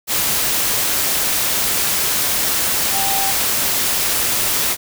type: tone in noise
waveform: sine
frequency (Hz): 784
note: G5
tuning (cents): 0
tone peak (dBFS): -22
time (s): 2.91-3.34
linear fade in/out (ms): 50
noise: white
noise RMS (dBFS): -18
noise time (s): 0.07-4.77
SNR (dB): -7
effects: none